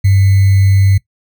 sine tone with sample-and-hold, 97.4 Hz, G2, 11 cents flat, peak -6 dBFS, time 0.04-0.98 s, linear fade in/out 10 ms, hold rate 2100 Hz, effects noise-tail reverb RT60 0.1 s tail -19 dB re dry

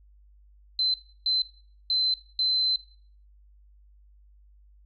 sine tone bursts at uneven times, 4068 Hz, C8, 50 cents flat, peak -22 dBFS, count 4, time 0.79-0.94 / 1.26-1.42 / 1.9-2.14 / 2.39-2.76 s, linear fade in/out 2 ms, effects noise-tail reverb RT60 0.5 s tail -18 dB re dry + added 50 Hz sine -53 dBFS peak until 4.85 s

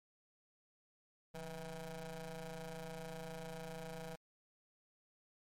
20% pulse ring-modulated tone, 158.7 Hz, D#3, 35 cents sharp, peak -37 dBFS, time 1.34-4.16 s, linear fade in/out 10 ms, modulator 331 Hz, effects MP3 64 kbps

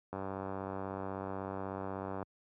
click train, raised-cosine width 1 ms, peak -25 dBFS, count 203, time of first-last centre 0.13-2.228 s, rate 96.3 Hz, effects high-pass 80 Hz 12 dB/octave

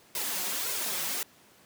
white noise with flanger, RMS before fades -32 dBFS, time 0.15-1.23 s, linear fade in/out 2 ms, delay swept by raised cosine 1.9 to 5.6 ms, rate 1.8 Hz, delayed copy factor +0.95, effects pink hiss -58 dBFS RMS until 1.65 s + high-pass 150 Hz 12 dB/octave

